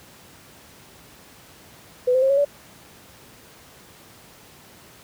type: tone with pitch steps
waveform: sine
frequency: 499.3 / 516.9 / 535.1 / 554 / 573.5 Hz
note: B4 / C5 / C5 / C#5 / D5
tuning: +19 / -21 / +39 / -1 / -41 cents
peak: -15 dBFS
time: 2.07-2.45 s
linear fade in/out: 10 ms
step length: 76 ms
effects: pink hiss -48 dBFS RMS until 5.03 s + high-pass 80 Hz 12 dB/octave